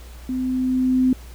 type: tone with level ramp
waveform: sine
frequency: 256.5 Hz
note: C4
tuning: 34 cents flat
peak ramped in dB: -22 to -13 dBFS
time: 0.29-1.13 s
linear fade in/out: 2 ms
effects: added 60 Hz sine -37 dBFS peak until 1.34 s + pink hiss -47 dBFS RMS until 1.34 s